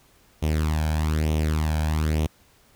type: tone with flanger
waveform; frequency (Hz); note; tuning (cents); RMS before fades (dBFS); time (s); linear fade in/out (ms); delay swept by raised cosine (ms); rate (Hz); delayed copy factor
sawtooth; 77.5; D#2; -6; -23; 0.42-2.27; 10; 0.32 to 1.28; 1.1; +0.7
effects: pink hiss -58 dBFS RMS until 2.75 s